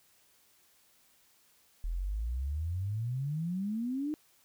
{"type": "exponential sweep", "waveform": "sine", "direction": "up", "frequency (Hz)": [39.58, 311.1], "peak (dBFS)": -31, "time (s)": [1.84, 4.14], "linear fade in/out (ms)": 0, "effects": ["white hiss -66 dBFS RMS until 4.44 s"]}